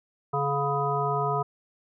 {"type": "harmonic tone with a mistuned harmonic", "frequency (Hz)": 141.4, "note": "C#3", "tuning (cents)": 35, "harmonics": [1, 3, 5, 7, 9], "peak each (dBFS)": [-30, -30, -30, -30, -30], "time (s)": [0.33, 1.43], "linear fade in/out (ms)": 10, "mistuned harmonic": 9, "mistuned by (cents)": -26, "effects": []}